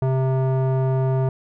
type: tone with low-pass filter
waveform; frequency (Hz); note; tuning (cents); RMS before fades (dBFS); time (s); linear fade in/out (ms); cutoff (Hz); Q
square; 131.6; C3; +10; -20; 0.02-1.29; 2; 790; 1.3
effects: none